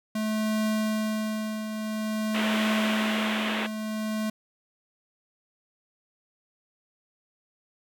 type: tone with tremolo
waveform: square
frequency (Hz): 216.3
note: A3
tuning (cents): -29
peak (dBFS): -24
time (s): 0.15-4.3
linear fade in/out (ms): 5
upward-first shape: triangle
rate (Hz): 0.49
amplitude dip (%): 60
type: band-pass noise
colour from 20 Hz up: white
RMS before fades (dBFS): -31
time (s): 2.34-3.67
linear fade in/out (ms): 10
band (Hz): 260 to 3400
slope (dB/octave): 48
effects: none